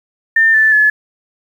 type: tone with pitch steps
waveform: sine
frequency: 1800 / 1756.9 / 1714.7 Hz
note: A6 / A6 / A6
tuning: +39 / -3 / -45 cents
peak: -7 dBFS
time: 0.36-0.9 s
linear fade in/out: 5 ms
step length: 180 ms
effects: 7-bit